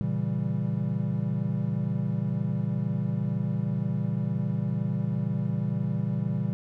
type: chord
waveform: triangle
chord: A# diminished seventh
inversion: none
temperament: equal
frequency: 116.54 / 138.59 / 164.81 / 196 Hz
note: A#2 / C#3 / E3 / G3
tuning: 0 / 0 / 0 / 0 cents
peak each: -29 dBFS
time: 0.01-6.53 s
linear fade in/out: 0 ms
effects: none

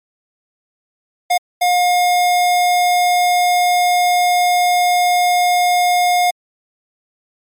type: tone bursts at uneven times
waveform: square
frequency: 714 Hz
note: F5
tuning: 38 cents sharp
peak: -12 dBFS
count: 2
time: 1.3-1.38 / 1.61-6.31 s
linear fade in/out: 10 ms
effects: MP3 64 kbps

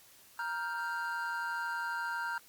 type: tone cluster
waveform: triangle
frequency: 938 / 1396 / 1568 Hz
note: A#5 / F6 / G6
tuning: +11 / -1 / 0 cents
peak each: -36 / -36 / -37 dBFS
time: 0.39-2.38 s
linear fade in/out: 2 ms
effects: white hiss -59 dBFS RMS until 2.48 s + Opus 48 kbps

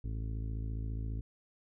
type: harmonic tone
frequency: 54.7 Hz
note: A1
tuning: 9 cents flat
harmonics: 1 / 2 / 3 / 4 / 5 / 6 / 7 / 8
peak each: -36 / -39 / -53 / -51 / -50 / -59 / -61 / -60 dBFS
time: 0.04-1.21 s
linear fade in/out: 5 ms
effects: none

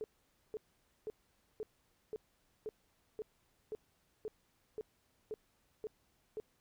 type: tone bursts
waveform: sine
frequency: 431.8 Hz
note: A4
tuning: 33 cents flat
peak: -38 dBFS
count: 13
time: 0.01-6.4 s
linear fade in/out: 0 ms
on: 30 ms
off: 500 ms
effects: pink hiss -75 dBFS RMS until 6.6 s

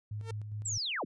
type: tone with tremolo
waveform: sine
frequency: 105.4 Hz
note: G#2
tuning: 26 cents sharp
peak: -35 dBFS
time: 0.11-0.78 s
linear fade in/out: 5 ms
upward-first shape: square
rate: 4.9 Hz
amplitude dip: 40%
type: tone with exponential growth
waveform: sawtooth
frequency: 452.8 Hz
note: A4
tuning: 50 cents sharp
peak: -33 dBFS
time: 0.19-0.31 s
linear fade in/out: 5 ms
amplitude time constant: 26 ms
type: linear sweep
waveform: sine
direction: down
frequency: 7930 to 82.41 Hz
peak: -32 dBFS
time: 0.65-1.05 s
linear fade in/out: 10 ms
effects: resampled to 22050 Hz

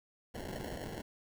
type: noise with sample-and-hold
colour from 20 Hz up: white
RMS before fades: -42 dBFS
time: 0.34-1.02 s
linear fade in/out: 10 ms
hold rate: 1225 Hz
effects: none

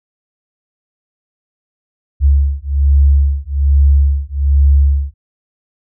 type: beating tone pair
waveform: sine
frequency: 69.5 / 70.7 Hz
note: C#2 / C#2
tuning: +5 / +35 cents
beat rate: 1.2 Hz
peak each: -11 dBFS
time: 2.2-5.14 s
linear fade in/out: 50 ms
effects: none

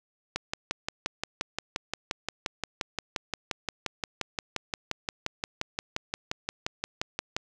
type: click train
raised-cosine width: 0.2 ms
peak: -12 dBFS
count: 41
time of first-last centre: 0.36-7.365 s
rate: 5.71 Hz
effects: none

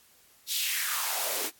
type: noise with high-pass filter sweep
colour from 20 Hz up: white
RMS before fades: -30 dBFS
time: 0.47-1.51 s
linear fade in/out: 50 ms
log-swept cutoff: 4100 to 310 Hz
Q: 2.8
effects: white hiss -60 dBFS RMS until 1.59 s + AAC 64 kbps

